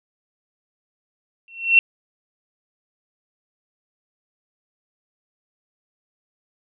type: tone with exponential growth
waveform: sine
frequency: 2715 Hz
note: F7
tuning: 50 cents flat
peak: -6 dBFS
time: 1.48-1.79 s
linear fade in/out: 1 ms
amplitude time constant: 66 ms
effects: none